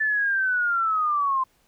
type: linear sweep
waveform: sine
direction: down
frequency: 1760 to 1033 Hz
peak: -20 dBFS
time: 0-1.44 s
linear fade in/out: 10 ms
effects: pink hiss -64 dBFS RMS until 1.67 s